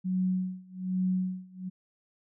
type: tone with tremolo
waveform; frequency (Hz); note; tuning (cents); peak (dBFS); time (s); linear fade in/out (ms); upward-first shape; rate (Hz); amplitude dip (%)
sine; 185; F#3; 0; -24; 0.04-1.7; 20; sine; 1.2; 95
effects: none